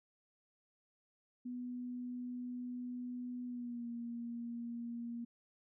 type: tone with pitch glide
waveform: sine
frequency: 246.9 to 235.6 Hz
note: B3 to A#3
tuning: 0 to +19 cents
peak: -40 dBFS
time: 1.45-5.25 s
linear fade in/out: 10 ms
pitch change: -81 cents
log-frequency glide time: 3.45-3.88 s
effects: none